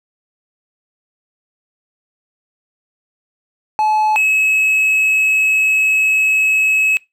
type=tone pair in turn; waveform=triangle; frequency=859 / 2574 Hz; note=A5 / E7; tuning=-42 / -42 cents; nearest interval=octave + perfect fifth; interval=1900 cents; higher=second; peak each=-10 dBFS; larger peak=neither; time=3.79-4.16 / 4.16-6.97 s; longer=second; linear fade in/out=0 ms; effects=noise-tail reverb RT60 0.2 s tail -23 dB re dry